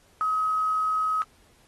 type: tone with quantisation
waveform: sine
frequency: 1271 Hz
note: D#6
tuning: 36 cents sharp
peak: -22 dBFS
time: 0.21-1.22 s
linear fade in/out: 0 ms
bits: 8
effects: pink hiss -60 dBFS RMS until 1.67 s + AAC 32 kbps